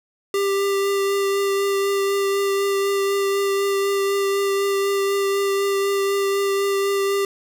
square tone with vibrato, 396.1 Hz, G4, 18 cents sharp, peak -19 dBFS, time 0.34-7.25 s, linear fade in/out 2 ms, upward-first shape triangle, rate 4 Hz, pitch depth 13 cents each way, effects none

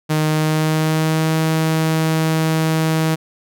sawtooth tone with pitch glide, 154.8 to 159.43 Hz, D#3 to D#3, -9 to +43 cents, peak -11 dBFS, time 0.09-3.16 s, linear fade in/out 20 ms, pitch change +52 cents, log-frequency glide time 0.26-1.38 s, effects none

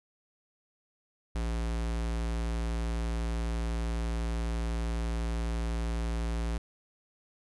square tone, 57 Hz, A#1, 38 cents flat, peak -30 dBFS, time 1.35-6.58 s, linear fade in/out 5 ms, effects resampled to 24000 Hz + 12-bit

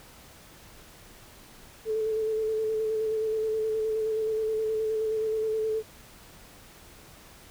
sine tone with vibrato, 437.5 Hz, A4, 10 cents flat, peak -25 dBFS, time 1.85-5.83 s, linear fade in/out 50 ms, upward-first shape square, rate 9.5 Hz, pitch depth 18 cents each way, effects pink hiss -51 dBFS RMS until 7.5 s

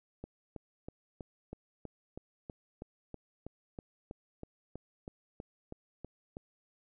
click train, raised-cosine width 2 ms, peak -29 dBFS, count 20, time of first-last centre 0.24-6.369 s, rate 3.1 Hz, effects none

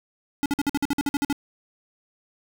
square tone bursts, 284.8 Hz, C#4, 47 cents sharp, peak -21 dBFS, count 12, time 0.43-1.327 s, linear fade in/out 0 ms, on 28 ms, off 51 ms, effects none

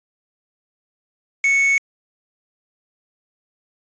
triangle tone with quantisation, 2214 Hz, C#7, 3 cents flat, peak -12 dBFS, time 1.44-1.78 s, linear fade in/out 2 ms, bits 4, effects resampled to 16000 Hz

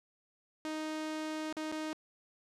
sawtooth tone with dropouts, 311.2 Hz, D#4, in tune, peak -32 dBFS, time 0.65-1.93 s, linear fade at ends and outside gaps 0 ms, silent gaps 1.526-1.568 / 1.716-1.723 s, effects low-pass 8000 Hz 12 dB/octave

